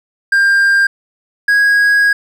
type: tone pair in turn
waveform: triangle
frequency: 1597 / 1649.5 Hz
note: G6 / G#6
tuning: +32 / -12 cents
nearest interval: minor second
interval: 56 cents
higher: second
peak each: -6 dBFS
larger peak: neither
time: 0.32-0.87 / 1.48-2.13 s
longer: second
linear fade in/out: 5 ms
effects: none